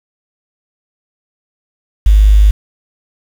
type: tone with quantisation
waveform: sine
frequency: 51.5 Hz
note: G#1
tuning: 14 cents flat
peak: -3 dBFS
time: 2.06-2.51 s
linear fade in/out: 5 ms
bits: 5
effects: none